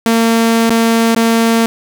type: tone with dropouts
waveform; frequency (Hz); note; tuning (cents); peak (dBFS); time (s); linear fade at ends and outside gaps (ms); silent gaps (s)
sawtooth; 228.2; A#3; -37; -5; 0.06-1.66; 0; 0.695-0.705 / 1.148-1.163
effects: 7-bit